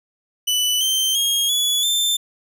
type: tone with pitch steps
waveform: sawtooth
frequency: 2981 / 3117 / 3258 / 3407 / 3561 Hz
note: F#7 / G7 / G#7 / G#7 / A7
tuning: +12 / -11 / -34 / +44 / +20 cents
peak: -14 dBFS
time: 0.47-2.17 s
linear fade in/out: 10 ms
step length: 340 ms
effects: none